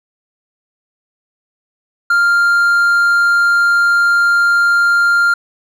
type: tone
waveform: triangle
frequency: 1396.9 Hz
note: F6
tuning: in tune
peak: -7 dBFS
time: 2.1-5.34 s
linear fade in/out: 5 ms
effects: none